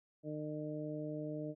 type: harmonic tone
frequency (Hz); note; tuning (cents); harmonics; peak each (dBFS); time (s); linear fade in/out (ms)
151.8; D#3; -42; 1 / 2 / 3 / 4; -44 / -42 / -47 / -45; 0.23-1.55; 50
effects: none